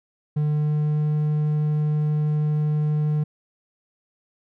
triangle tone with pitch glide, 150 to 151.04 Hz, D3 to D3, +37 to +49 cents, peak -17 dBFS, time 0.36-3.24 s, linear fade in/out 10 ms, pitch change +12 cents, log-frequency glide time 0.53-1.06 s, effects none

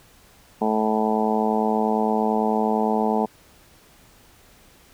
harmonic tone, 108.8 Hz, A2, 19 cents flat, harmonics 2 / 3 / 4 / 5 / 6 / 7 / 8 / 9, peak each -23 / -32 / -25 / -32 / -29 / -26 / -27 / -33 dBFS, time 0.61-3.26 s, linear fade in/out 10 ms, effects pink hiss -53 dBFS RMS until 4.93 s

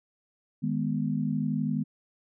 sine chord, G# minor, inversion second, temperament equal, 155.56 / 207.7 / 246.9 Hz, D#3 / G#3 / B3, 0 / 0 / 0 cents, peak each -30 dBFS, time 0.62-1.84 s, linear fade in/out 20 ms, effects none

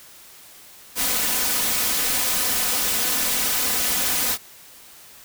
white noise with comb filter, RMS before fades -22 dBFS, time 0.95-4.38 s, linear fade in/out 50 ms, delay 4 ms, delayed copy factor +0.6, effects white hiss -46 dBFS RMS until 5.24 s

